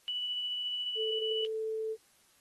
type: tone with tremolo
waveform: sine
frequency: 2960 Hz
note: F#7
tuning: in tune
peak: -31 dBFS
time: 0.08-1.45 s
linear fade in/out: 0 ms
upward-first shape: triangle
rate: 14 Hz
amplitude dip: 30%
type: tone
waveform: sine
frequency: 440 Hz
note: A4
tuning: in tune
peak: -32 dBFS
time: 0.95-1.97 s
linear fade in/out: 50 ms
effects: white hiss -66 dBFS RMS until 2.4 s + AAC 32 kbps